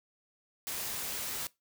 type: noise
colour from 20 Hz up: white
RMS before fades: -37 dBFS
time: 0.67-1.47 s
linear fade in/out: 0 ms
effects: noise-tail reverb RT60 0.2 s tail -21 dB re dry